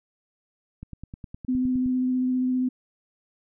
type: click train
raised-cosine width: 5 ms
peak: -25 dBFS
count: 11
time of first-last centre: 0.83-1.86 s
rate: 9.71 Hz
type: tone with vibrato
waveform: sine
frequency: 254.4 Hz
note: C4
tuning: 48 cents flat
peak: -21 dBFS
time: 1.48-2.69 s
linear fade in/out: 10 ms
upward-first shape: triangle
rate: 15 Hz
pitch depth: 14 cents each way
effects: none